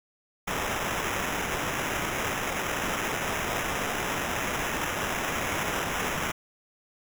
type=noise with sample-and-hold; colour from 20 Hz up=blue; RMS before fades=-30 dBFS; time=0.47-6.32 s; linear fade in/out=10 ms; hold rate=4410 Hz; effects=none